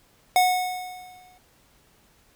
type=tone with exponential decay; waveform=square; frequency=732 Hz; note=F#5; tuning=19 cents flat; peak=-15 dBFS; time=0.36-1.38 s; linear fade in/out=1 ms; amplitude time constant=220 ms; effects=pink hiss -60 dBFS RMS until 2.35 s